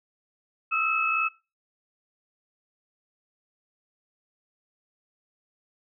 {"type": "tone cluster", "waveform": "sine", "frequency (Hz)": [1271, 1334, 2590], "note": ["D#6", "E6", "E7"], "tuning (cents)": [36, 20, -31], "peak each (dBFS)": [-29, -28, -25], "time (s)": [0.71, 1.29], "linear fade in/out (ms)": 20, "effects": ["noise-tail reverb RT60 0.3 s tail -22 dB re dry"]}